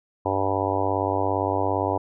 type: harmonic tone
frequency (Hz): 97.5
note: G2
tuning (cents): -9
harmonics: 1 / 3 / 4 / 5 / 6 / 7 / 8 / 9 / 10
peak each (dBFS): -30 / -30 / -30 / -30 / -30 / -30 / -30 / -30 / -30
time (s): 0.25-1.98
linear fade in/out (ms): 10
effects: none